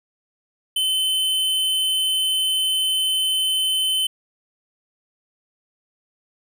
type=tone; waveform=square; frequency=3056 Hz; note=G7; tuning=45 cents flat; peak=-19 dBFS; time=0.76-4.07 s; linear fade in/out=5 ms; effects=none